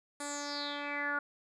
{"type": "tone with low-pass filter sweep", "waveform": "10% pulse", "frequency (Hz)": 288.8, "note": "D4", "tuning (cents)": -29, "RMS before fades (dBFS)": -37, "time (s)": [0.2, 1.19], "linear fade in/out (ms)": 5, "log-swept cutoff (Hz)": [9300, 1400], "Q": 7, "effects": []}